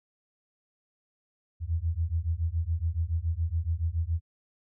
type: beating tone pair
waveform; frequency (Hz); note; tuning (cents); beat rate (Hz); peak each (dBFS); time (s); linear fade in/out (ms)
sine; 79.5 / 86.6; D#2 / F2; +38 / -14; 7.1; -29; 1.6-4.21; 50
effects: none